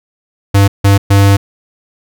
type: tone bursts at uneven times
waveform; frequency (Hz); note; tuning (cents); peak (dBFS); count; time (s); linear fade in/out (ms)
square; 99.4; G2; +25; -5; 3; 0.54-0.68 / 0.84-0.98 / 1.1-1.37; 10
effects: none